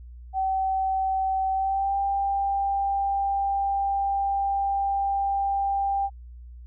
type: tone with pitch glide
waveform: sine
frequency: 766 to 792.1 Hz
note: G5 to G5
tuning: -40 to +18 cents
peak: -22 dBFS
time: 0.33-6.1 s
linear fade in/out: 50 ms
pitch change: +58 cents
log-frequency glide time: 1.52-1.97 s
effects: added 60 Hz sine -40 dBFS peak until 6.66 s